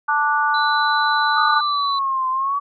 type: chord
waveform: sine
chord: D major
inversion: second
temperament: just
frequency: 881 / 1174.7 / 1468.3 Hz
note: A5 / D6 / F#6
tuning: +2 / 0 / -14 cents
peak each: -20 dBFS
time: 0.08-1.61 s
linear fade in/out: 10 ms
type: tone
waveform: sine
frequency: 3991 Hz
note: B7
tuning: 17 cents sharp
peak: -25 dBFS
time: 0.54-1.99 s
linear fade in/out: 5 ms
type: linear two-way sweep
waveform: sine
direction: down then up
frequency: 1244.5 to 1031 to 1144 Hz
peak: -18 dBFS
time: 1.36-2.6 s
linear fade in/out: 20 ms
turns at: 2.29 s
effects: none